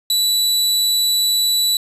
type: tone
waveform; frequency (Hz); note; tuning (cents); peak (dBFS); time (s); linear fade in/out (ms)
sawtooth; 3951; B7; 0; -11; 0.1-1.77; 2
effects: resampled to 32000 Hz + 7-bit